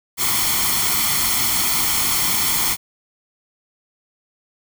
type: noise with comb filter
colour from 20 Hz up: white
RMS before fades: -19 dBFS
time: 0.17-2.77 s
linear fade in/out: 50 ms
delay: 0.92 ms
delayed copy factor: +0.65
effects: none